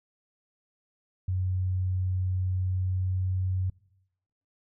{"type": "tone with pitch glide", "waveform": "sine", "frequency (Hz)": [92.5, 93.04], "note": ["F#2", "F#2"], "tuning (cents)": [0, 10], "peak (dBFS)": -25, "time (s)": [1.28, 3.7], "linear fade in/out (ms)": 5, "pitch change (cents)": 10, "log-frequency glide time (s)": [2.52, 3.35], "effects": ["noise-tail reverb RT60 0.9 s tail -24 dB re dry"]}